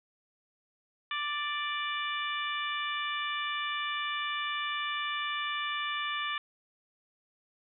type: harmonic tone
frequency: 588 Hz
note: D5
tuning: 2 cents sharp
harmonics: 2 / 3 / 4 / 5 / 6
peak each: -35 / -37 / -38 / -39 / -40 dBFS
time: 1.11-6.38 s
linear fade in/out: 2 ms
effects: none